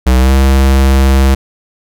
square tone with pitch glide, 63.6 to 66.96 Hz, C2 to C2, -48 to +41 cents, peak -6 dBFS, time 0.06-1.35 s, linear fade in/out 10 ms, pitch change +89 cents, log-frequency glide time 0.17-0.33 s, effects none

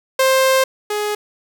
sawtooth tone pair in turn, 527 / 418.3 Hz, C5 / G#4, +12 / +12 cents, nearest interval major third, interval 400 cents, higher first, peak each -8 / -15 dBFS, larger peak first, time 0.19-0.64 / 0.9-1.15 s, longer first, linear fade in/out 5 ms, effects 8-bit

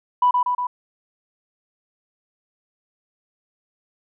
sine tone with echo, 987.8 Hz, B5, in tune, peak -12 dBFS, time 0.22-0.31 s, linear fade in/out 5 ms, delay 120 ms, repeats 3, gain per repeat -3 dB, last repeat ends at 0.67 s, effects tanh soft clip ceiling -8 dBFS

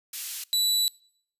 white high-pass noise, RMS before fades -34 dBFS, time 0.13-0.44 s, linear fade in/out 5 ms, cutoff 2600 Hz, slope 12 dB/octave
sawtooth tone, 3951 Hz, B7, in tune, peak -18 dBFS, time 0.53-0.88 s, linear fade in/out 0 ms
effects noise-tail reverb RT60 0.6 s tail -24 dB re dry + resampled to 32000 Hz

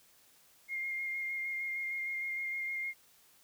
sine tone with vibrato, 2127 Hz, C7, 28 cents sharp, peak -34 dBFS, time 0.68-2.94 s, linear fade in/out 50 ms, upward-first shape square, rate 6.5 Hz, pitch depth 13 cents each way, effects white hiss -64 dBFS RMS until 3.43 s

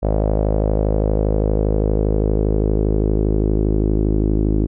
sawtooth tone with low-pass filter sweep, 52.5 Hz, G#1, 19 cents sharp, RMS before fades -17 dBFS, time 0.02-4.67 s, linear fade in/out 20 ms, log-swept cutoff 600 to 330 Hz, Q 3.2, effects none

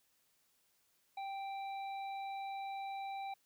harmonic tone, 784 Hz, G5, in tune, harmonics 1 / 3 / 5, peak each -40 / -52 / -56 dBFS, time 1.17-3.34 s, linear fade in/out 5 ms, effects white hiss -75 dBFS RMS until 3.45 s

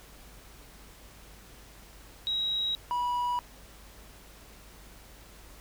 sine / triangle tone pair in turn, 3834 / 975.3 Hz, A#7 / B5, +48 / -22 cents, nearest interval 2 octaves, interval 2370 cents, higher first, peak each -27 / -25 dBFS, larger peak second, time 2.27-2.75 / 2.91-3.39 s, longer neither, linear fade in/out 0 ms, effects added 50 Hz sine -53 dBFS peak until 5.6 s + pink hiss -53 dBFS RMS until 5.6 s

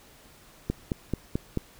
click train, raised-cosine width 3 ms, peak -13 dBFS, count 5, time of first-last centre 0.7-1.573 s, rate 4.58 Hz, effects pink hiss -54 dBFS RMS until 1.79 s

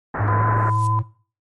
white low-pass noise, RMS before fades -26 dBFS, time 0.14-0.7 s, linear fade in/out 5 ms, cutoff 1700 Hz, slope 48 dB/octave
triangle tone with pitch glide, 104.3 to 109.87 Hz, G#2 to A2, +8 to -2 cents, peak -16 dBFS, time 0.19-1.03 s, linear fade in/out 20 ms, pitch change +90 cents, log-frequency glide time 0.35-0.48 s
sine tone with vibrato, 1011 Hz, B5, 40 cents sharp, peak -21 dBFS, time 0.28-0.99 s, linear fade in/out 0 ms, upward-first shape sine, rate 6.6 Hz, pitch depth 10 cents each way
violet noise with exponential growth, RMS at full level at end -32 dBFS, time 0.42-0.87 s, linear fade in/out 1 ms, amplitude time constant 97 ms
effects noise-tail reverb RT60 0.4 s tail -18 dB re dry + MP3 48 kbps

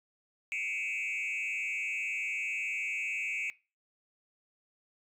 sine tone with frequency modulation, 2414 Hz, D7, 47 cents sharp, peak -29 dBFS, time 0.52-3.5 s, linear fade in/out 0 ms, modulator 98.2 Hz, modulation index 2.5, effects noise-tail reverb RT60 0.3 s tail -23 dB re dry + tanh soft clip ceiling -31 dBFS

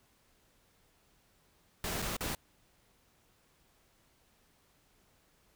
pink noise with dropouts, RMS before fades -36 dBFS, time 1.84-2.35 s, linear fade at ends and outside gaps 2 ms, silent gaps 2.02-2.023 / 2.167-2.207 s, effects pink hiss -69 dBFS RMS until 5.55 s

